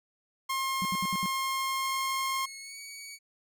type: tone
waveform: sawtooth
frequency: 1068 Hz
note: C6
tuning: 35 cents sharp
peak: -25 dBFS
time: 0.49-2.46 s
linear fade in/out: 10 ms
type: tone bursts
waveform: sine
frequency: 185.7 Hz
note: F#3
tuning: 7 cents sharp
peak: -31 dBFS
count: 5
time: 0.82-1.259 s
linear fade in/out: 0 ms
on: 31 ms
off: 71 ms
type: tone with pitch glide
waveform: 15% pulse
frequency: 2181 to 2255 Hz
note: C#7 to C#7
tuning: -29 to +29 cents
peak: -35 dBFS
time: 1.8-3.19 s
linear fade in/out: 50 ms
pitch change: +58 cents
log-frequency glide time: 2.6-2.77 s
effects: none